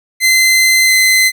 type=tone with pitch glide; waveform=sawtooth; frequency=2063 to 2050 Hz; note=C7 to C7; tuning=-25 to -36 cents; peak=-4 dBFS; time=0.2-1.32 s; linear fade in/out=50 ms; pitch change=-11 cents; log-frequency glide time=0.86-0.91 s; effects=none